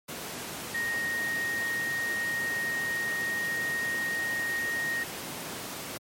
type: tone in noise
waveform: sine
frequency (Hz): 1864.7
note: A#6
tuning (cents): 0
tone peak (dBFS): -28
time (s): 0.74-5.04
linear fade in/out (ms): 10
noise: pink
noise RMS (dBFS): -37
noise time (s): 0.08-5.98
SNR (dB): +6
effects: high-pass 150 Hz 12 dB/octave + MP3 64 kbps